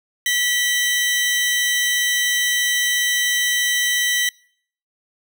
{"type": "tone pair together", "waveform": "sawtooth", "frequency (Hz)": [1951, 3097], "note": ["B6", "G7"], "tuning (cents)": [-22, -22], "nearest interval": "minor sixth", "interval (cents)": 800, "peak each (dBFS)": [-15, -19], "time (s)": [0.26, 4.29], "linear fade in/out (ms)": 2, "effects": ["noise-tail reverb RT60 0.6 s tail -26 dB re dry"]}